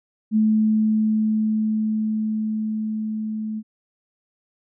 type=tone with level ramp; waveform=sine; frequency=216.8 Hz; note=A3; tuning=25 cents flat; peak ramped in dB=-14 to -25 dBFS; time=0.31-3.63 s; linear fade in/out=50 ms; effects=none